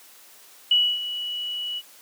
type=tone with ADSR envelope; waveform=sine; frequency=2938 Hz; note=F#7; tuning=13 cents flat; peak=-14 dBFS; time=0.71-1.82 s; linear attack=4 ms; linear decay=270 ms; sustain=-13 dB; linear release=44 ms; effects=white hiss -50 dBFS RMS until 2.01 s + high-pass 300 Hz 12 dB/octave